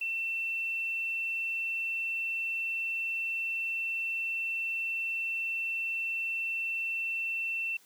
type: tone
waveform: sine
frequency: 2690 Hz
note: E7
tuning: 34 cents sharp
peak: -30 dBFS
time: 0.01-7.77 s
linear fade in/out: 5 ms
effects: white hiss -61 dBFS RMS until 7.85 s + high-pass 150 Hz 12 dB/octave